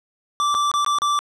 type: tone with dropouts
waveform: square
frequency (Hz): 1168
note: D6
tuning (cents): -10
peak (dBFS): -18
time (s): 0.4-1.19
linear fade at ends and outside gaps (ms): 0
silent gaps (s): 0.543-0.549 / 0.715-0.739 / 0.847-0.863 / 0.986-1.019
effects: low-pass 7000 Hz 12 dB/octave